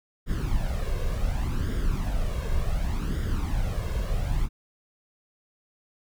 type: noise with flanger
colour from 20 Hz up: brown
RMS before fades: -26 dBFS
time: 0.26-4.49 s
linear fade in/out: 50 ms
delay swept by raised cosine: 0.58 to 1.88 ms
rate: 0.68 Hz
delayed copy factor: +0.65
effects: none